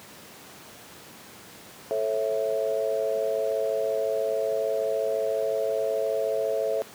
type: chord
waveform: sine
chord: A major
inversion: none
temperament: equal with one note detuned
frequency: 440 / 545.5 / 659.3 Hz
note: A4 / C#5 / E5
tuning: 0 / -28 / 0 cents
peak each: -28 dBFS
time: 1.91-6.82 s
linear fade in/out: 0 ms
effects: pink hiss -46 dBFS RMS until 6.94 s + high-pass 150 Hz 12 dB/octave